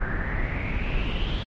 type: noise with low-pass filter sweep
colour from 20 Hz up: brown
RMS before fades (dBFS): -26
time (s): 0-1.44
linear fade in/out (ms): 20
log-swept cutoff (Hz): 1600 to 3400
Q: 7.7
effects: MP3 48 kbps